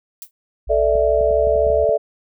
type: noise with exponential decay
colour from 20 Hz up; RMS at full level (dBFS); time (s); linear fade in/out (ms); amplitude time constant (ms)
violet; -28; 0.22-0.31; 1; 18
type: linear sweep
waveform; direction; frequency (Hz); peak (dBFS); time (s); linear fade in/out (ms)
sine; up; 55.4 to 69.3; -25; 0.67-1.85; 10
type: chord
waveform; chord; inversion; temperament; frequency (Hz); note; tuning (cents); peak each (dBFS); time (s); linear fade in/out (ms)
sine; A suspended fourth; none; equal; 440 / 587.3 / 659.3; A4 / D5 / E5; 0 / 0 / 0; -19 / -17 / -18; 0.69-1.98; 20
type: clicks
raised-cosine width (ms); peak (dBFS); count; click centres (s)
5; -23; 8; 0.955 / 1.209 / 1.309 / 1.472 / 1.558 / 1.668 / 1.702 / 1.892
effects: none